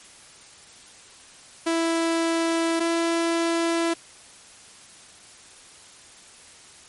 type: tone pair in turn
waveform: sawtooth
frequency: 330.8 / 334.3 Hz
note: E4 / E4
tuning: +6 / +24 cents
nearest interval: unison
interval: 18 cents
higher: second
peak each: -17 dBFS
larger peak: neither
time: 1.66-2.8 / 2.8-3.94 s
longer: neither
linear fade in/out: 10 ms
effects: white hiss -48 dBFS RMS until 6.88 s + MP3 48 kbps